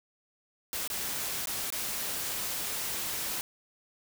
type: noise with dropouts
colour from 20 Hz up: white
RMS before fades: -34 dBFS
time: 0.73-3.41 s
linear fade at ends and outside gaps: 0 ms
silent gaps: 0.876-0.901 / 1.457-1.472 / 1.703-1.724 s
effects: none